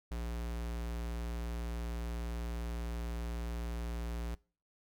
square tone, 58.27 Hz, A#1, in tune, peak -37 dBFS, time 0.11-4.35 s, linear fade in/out 5 ms, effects noise-tail reverb RT60 0.4 s tail -24 dB re dry

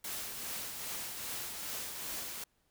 white noise with tremolo, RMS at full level -39 dBFS, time 0.04-2.44 s, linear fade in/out 5 ms, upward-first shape triangle, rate 2.5 Hz, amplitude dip 40%, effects pink hiss -75 dBFS RMS until 2.7 s

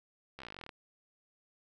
slowing click train, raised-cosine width 0.3 ms, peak -29 dBFS, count 16, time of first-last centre 0.39-0.692 s, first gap 14 ms, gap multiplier 1.05, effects none

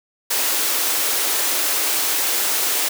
white high-pass noise, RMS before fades -20 dBFS, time 0.3-2.89 s, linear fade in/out 10 ms, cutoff 270 Hz, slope 48 dB/octave, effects none

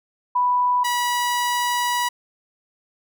sine / sawtooth tone pair in turn, 987.8 / 972.5 Hz, B5 / B5, 0 / -27 cents, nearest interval unison, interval 27 cents, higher first, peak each -16 dBFS, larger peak neither, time 0.35-0.84 / 0.84-2.09 s, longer second, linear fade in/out 10 ms, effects none

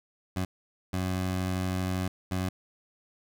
20% pulse tone bursts at uneven times, 92.6 Hz, F#2, 2 cents sharp, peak -23 dBFS, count 3, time 0.36-0.45 / 0.93-2.08 / 2.31-2.49 s, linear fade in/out 5 ms, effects none

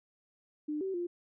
sine tone with pitch steps, 300.7 / 383.1 / 349.4 Hz, D4 / G4 / F4, +41 / -40 / +1 cents, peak -32 dBFS, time 0.68-1.07 s, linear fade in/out 10 ms, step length 130 ms, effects none

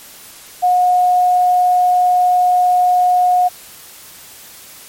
sine tone, 723 Hz, F#5, 40 cents flat, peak -9 dBFS, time 0.62-3.49 s, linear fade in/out 20 ms, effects white hiss -38 dBFS RMS until 4.88 s + MP3 64 kbps

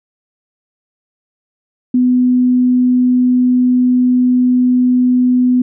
sine tone, 250 Hz, B3, 21 cents sharp, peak -8 dBFS, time 1.94-5.62 s, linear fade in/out 5 ms, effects none

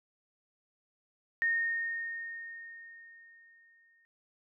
sine tone with exponential decay, 1843 Hz, A#6, 20 cents flat, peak -25 dBFS, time 1.42-4.05 s, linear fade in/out 0 ms, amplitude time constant 570 ms, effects none

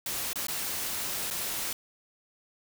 white noise with dropouts, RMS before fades -33 dBFS, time 0.06-1.73 s, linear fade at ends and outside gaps 2 ms, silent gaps 0.332-0.357 / 0.469-0.483 / 1.303-1.309 s, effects none

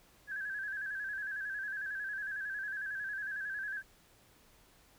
sine tone with vibrato, 1621 Hz, G#6, 42 cents flat, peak -36 dBFS, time 0.27-3.83 s, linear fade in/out 50 ms, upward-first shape square, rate 11 Hz, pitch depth 62 cents each way, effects pink hiss -64 dBFS RMS until 4.98 s

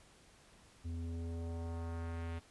square tone with low-pass filter sweep, 83.5 Hz, E2, 23 cents sharp, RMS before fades -41 dBFS, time 0.84-2.4 s, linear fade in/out 20 ms, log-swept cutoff 210 to 2900 Hz, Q 1.2, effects pink hiss -63 dBFS RMS until 2.5 s + resampled to 24000 Hz

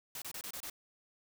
white noise bursts, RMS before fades -43 dBFS, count 6, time 0.15-0.699 s, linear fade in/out 2 ms, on 69 ms, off 27 ms, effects none

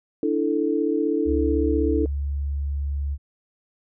sine chord, D suspended second, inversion none, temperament equal, 293.7 / 329.6 / 440 Hz, D4 / E4 / A4, 0 / 0 / 0 cents, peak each -24 dBFS, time 0.23-2.06 s, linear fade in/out 2 ms
sine tone, 70.8 Hz, C#2, 37 cents sharp, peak -23 dBFS, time 1.25-3.18 s, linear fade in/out 50 ms
effects none

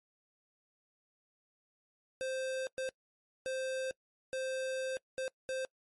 square tone bursts at uneven times, 523.3 Hz, C5, in tune, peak -35 dBFS, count 6, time 2.21-2.67 / 2.78-2.89 / 3.46-3.91 / 4.33-4.97 / 5.18-5.28 / 5.49-5.65 s, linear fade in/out 0 ms, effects noise-tail reverb RT60 0.1 s tail -25 dB re dry + MP3 48 kbps

